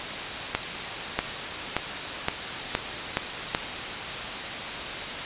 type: accelerating click train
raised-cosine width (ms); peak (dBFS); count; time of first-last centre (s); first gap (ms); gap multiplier
0.3; -6; 7; 0.55-3.549; 640; 0.9
effects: white hiss -31 dBFS RMS until 5.25 s + resampled to 8000 Hz